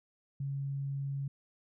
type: tone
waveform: sine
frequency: 138.59 Hz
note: C#3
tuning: in tune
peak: -33 dBFS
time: 0.4-1.28 s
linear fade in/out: 5 ms
effects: none